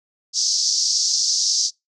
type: band-pass noise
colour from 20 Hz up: pink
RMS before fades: -20 dBFS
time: 0.33-1.71 s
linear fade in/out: 50 ms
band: 4800 to 6200 Hz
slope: 48 dB/octave
effects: noise-tail reverb RT60 0.2 s tail -26 dB re dry